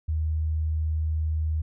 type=tone; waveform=sine; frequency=78.4 Hz; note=D#2; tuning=14 cents sharp; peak=-23 dBFS; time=0.08-1.62 s; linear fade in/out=10 ms; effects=none